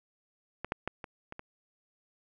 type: clicks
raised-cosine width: 0.5 ms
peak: -20 / -15 / -17 / -25 / -26 / -26 dBFS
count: 6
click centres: 0.646 / 0.721 / 0.876 / 1.042 / 1.324 / 1.394 s
effects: none